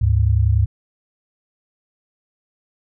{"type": "tone pair together", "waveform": "sine", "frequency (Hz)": [73.5, 103.94], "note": ["D2", "G#2"], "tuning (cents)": [2, 2], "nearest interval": "tritone", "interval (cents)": 600, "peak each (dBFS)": [-16, -15], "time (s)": [0.01, 0.66], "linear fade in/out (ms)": 10, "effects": []}